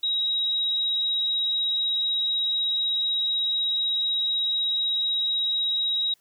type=tone; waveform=sine; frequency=3821 Hz; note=A#7; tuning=42 cents sharp; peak=-22 dBFS; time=0.03-6.14 s; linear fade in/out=5 ms; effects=white hiss -65 dBFS RMS until 6.2 s